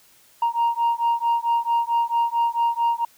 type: beating tone pair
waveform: sine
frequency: 932.3 / 936.8 Hz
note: A#5 / A#5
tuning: 0 / +8 cents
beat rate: 4.5 Hz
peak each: -20 dBFS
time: 0.42-3.05 s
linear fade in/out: 5 ms
effects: tanh soft clip ceiling -15 dBFS + white hiss -55 dBFS RMS until 3.17 s